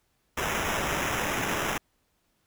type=noise with sample-and-hold; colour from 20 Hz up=violet; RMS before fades=-29 dBFS; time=0.37-1.78 s; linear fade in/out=5 ms; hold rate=4410 Hz; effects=pink hiss -72 dBFS RMS until 2.46 s